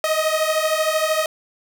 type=beating tone pair; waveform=sawtooth; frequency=621 / 634 Hz; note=D#5 / D#5; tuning=-3 / +32 cents; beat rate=13 Hz; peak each=-17 dBFS; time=0.04-1.26 s; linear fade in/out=2 ms; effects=none